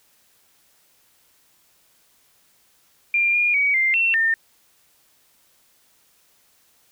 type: tone with pitch steps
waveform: sine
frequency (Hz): 2391 / 2423 / 2262 / 2095 / 2707 / 1811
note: D7 / D#7 / C#7 / C7 / E7 / A6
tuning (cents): +30 / -47 / +34 / +2 / +45 / +49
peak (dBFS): -16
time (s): 3.14-4.34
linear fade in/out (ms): 2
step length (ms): 200
effects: white hiss -60 dBFS RMS until 6.91 s